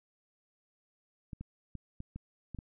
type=clicks; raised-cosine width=5 ms; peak=-29 dBFS; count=7; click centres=1.332 / 1.41 / 1.753 / 2.004 / 2.16 / 2.547 / 2.588 s; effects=none